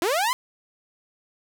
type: linear sweep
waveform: sawtooth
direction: up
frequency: 311.1 to 1059 Hz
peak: -17 dBFS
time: 0.02-0.33 s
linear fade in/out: 0 ms
effects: none